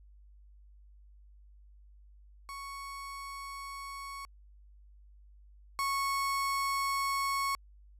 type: tone pair in turn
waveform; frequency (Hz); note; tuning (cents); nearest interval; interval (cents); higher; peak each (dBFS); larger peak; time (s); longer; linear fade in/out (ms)
35% pulse; 1108.7 / 1102.8; C#6 / C#6; 0 / -9; unison; 9; first; -39 / -28; second; 2.49-4.25 / 5.79-7.55; neither; 0
effects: added 50 Hz sine -54 dBFS peak until 7.99 s + resampled to 32000 Hz